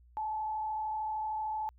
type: tone with frequency modulation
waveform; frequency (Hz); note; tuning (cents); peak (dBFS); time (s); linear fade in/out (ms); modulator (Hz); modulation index
sine; 864; A5; -32; -32; 0.17-1.69; 0; 33.2; 0.47
effects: added 60 Hz sine -57 dBFS peak until 1.78 s